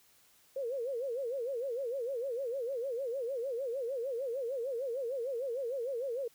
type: tone with vibrato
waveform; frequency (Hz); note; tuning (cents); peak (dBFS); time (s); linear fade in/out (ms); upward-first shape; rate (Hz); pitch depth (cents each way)
sine; 505; B4; +39; -33; 0.56-6.28; 5; sine; 6.6; 180
effects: white hiss -65 dBFS RMS until 6.34 s